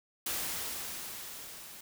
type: noise with level ramp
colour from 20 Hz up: white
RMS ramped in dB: -34 to -49 dBFS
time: 0.26-1.81 s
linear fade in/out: 5 ms
effects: none